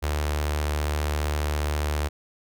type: tone with notch filter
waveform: sawtooth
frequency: 74.8 Hz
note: D2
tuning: 32 cents sharp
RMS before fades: -26 dBFS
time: 0.02-2.09 s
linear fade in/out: 20 ms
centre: 190 Hz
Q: 0.67
effects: none